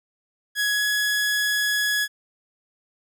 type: tone with pitch glide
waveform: sawtooth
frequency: 1672 to 1682.7 Hz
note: G#6 to G#6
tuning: +11 to +22 cents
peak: -17 dBFS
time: 0.55-2.08 s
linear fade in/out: 50 ms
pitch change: +11 cents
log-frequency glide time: 0.7-0.83 s
effects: none